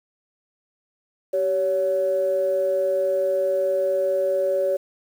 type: tone pair together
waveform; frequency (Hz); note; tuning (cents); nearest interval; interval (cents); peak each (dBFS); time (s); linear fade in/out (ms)
sine; 387.1 / 562.5; G4 / C#5; -22 / +25; tritone; 647; -25 / -19; 1.33-4.77; 10
effects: tanh soft clip ceiling -12 dBFS + 8-bit